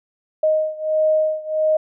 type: beating tone pair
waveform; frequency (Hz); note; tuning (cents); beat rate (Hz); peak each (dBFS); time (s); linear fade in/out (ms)
sine; 622.3 / 623.8; D#5 / D#5; 0 / +4; 1.5; -18 / -20; 0.43-1.77; 5
effects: none